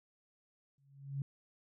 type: tone with exponential growth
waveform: sine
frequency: 138.59 Hz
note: C#3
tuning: in tune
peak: -32 dBFS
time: 0.78-1.22 s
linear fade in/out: 2 ms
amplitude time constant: 95 ms
effects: none